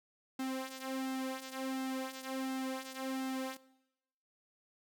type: tone with flanger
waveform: sawtooth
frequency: 263.2 Hz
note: C4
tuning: 10 cents sharp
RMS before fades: -39 dBFS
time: 0.39-3.57 s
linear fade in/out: 5 ms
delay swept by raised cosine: 1.7 to 3.9 ms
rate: 1.4 Hz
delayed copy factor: -0.7
effects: noise-tail reverb RT60 0.9 s tail -20 dB re dry